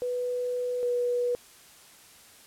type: tone pair in turn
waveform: sine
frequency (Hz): 493.9 / 487.4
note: B4 / B4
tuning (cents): 0 / -23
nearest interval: unison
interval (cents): 23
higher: first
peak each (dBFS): -27 / -24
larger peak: second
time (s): 0.02-0.83 / 0.83-1.35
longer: first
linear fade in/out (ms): 0
effects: white hiss -53 dBFS RMS until 2.46 s + low-pass 12000 Hz 12 dB/octave